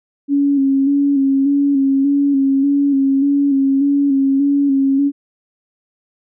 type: tone with vibrato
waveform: sine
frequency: 277.2 Hz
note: C#4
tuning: in tune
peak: -11 dBFS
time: 0.28-5.12 s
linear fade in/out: 50 ms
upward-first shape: square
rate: 1.7 Hz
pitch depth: 33 cents each way
effects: none